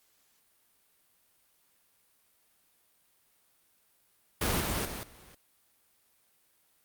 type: noise with level steps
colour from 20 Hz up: pink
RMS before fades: -29 / -32 / -39 / -54 dBFS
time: 4.41-5.35 s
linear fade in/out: 5 ms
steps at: 4.6 / 4.85 / 5.03 s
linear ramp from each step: 2 ms
effects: white hiss -69 dBFS RMS until 6.84 s + Opus 48 kbps